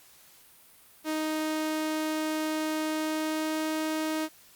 sawtooth tone with pitch glide, 311.5 to 313.3 Hz, D#4 to D#4, +2 to +12 cents, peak -24 dBFS, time 1.04-4.29 s, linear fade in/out 50 ms, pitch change +10 cents, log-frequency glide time 2.91-3.72 s, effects white hiss -56 dBFS RMS until 4.55 s + Opus 48 kbps

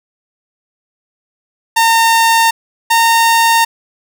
sawtooth tone pair in turn, 912 / 917.3 Hz, A#5 / A#5, -38 / -28 cents, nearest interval unison, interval 10 cents, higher second, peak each -4 dBFS, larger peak neither, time 1.76-2.51 / 2.9-3.65 s, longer neither, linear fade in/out 10 ms, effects none

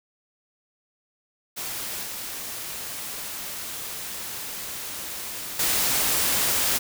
white noise with level steps, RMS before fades -32 / -34 / -23 dBFS, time 1.56-6.79 s, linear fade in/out 20 ms, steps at 2.03 / 5.59 s, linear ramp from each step 5 ms, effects none

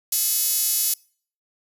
5% pulse tone with high-pass filter, 429.2 Hz, A4, 43 cents flat, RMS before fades -22 dBFS, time 0.12-0.94 s, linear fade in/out 5 ms, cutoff 8700 Hz, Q 3.8, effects noise-tail reverb RT60 0.5 s tail -26 dB re dry

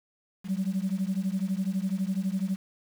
sine beating tone pair, 185 / 197 Hz, F#3 / G3, 0 / +9 cents, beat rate 12 Hz, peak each -28 dBFS, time 0.44-2.58 s, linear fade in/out 50 ms, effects tanh soft clip ceiling -21 dBFS + 8-bit

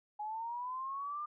sine linear sweep, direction up, 830.6 to 1209 Hz, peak -37 dBFS, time 0.19-1.26 s, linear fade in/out 10 ms, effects none

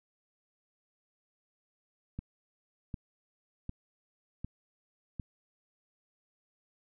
click train, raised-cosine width 5 ms, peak -25 dBFS, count 5, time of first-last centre 2.19-5.198 s, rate 1.33 Hz, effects none

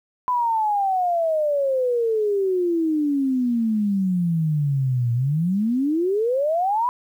sine exponential two-way sweep, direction down then up, 1009 to 116.54 to 1009 Hz, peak -18 dBFS, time 0.28-6.89 s, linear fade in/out 0 ms, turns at 5.13 s, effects 9-bit

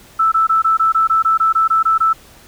sine tone bursts, 1318.5 Hz, E6, in tune, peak -10 dBFS, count 13, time 0.19-2.132 s, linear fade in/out 10 ms, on 130 ms, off 21 ms, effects pink hiss -44 dBFS RMS until 2.47 s

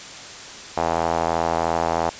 sawtooth tone with band-pass filter, 83 Hz, E2, 12 cents sharp, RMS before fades -22 dBFS, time 0.77-2.1 s, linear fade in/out 5 ms, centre 780 Hz, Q 2.6, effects white hiss -37 dBFS RMS until 2.19 s + resampled to 16000 Hz

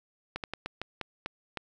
slowing click train, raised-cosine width 0.3 ms, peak -18 dBFS, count 8, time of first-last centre 0.36-1.573 s, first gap 78 ms, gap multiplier 1.26, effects none

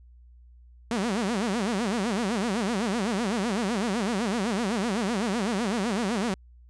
sawtooth tone with vibrato, 214 Hz, A3, 48 cents flat, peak -21 dBFS, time 0.91-6.34 s, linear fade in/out 2 ms, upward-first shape sine, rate 7.9 Hz, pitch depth 240 cents each way, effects added 60 Hz sine -49 dBFS peak until 6.69 s + resampled to 22050 Hz

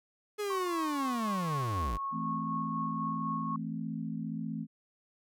45% pulse linear sweep, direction down, 423.5 to 43.41 Hz, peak -32 dBFS, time 0.38-1.98 s, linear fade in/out 20 ms
sine tone with tremolo, 1097 Hz, C#6, 18 cents flat, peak -32 dBFS, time 0.5-3.56 s, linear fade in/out 2 ms, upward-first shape sine, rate 4 Hz, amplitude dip 35%
sine chord, A minor, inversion second, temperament equal, 164.81 / 220 / 261.6 Hz, E3 / A3 / C4, 0 / 0 / 0 cents, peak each -38 / -37 / -40 dBFS, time 2.11-4.67 s, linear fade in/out 50 ms
effects none

